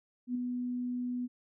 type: tone with ADSR envelope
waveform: sine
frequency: 246.9 Hz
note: B3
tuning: in tune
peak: -28 dBFS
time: 0.27-1.28 s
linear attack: 80 ms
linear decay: 6 ms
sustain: -4 dB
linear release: 33 ms
effects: none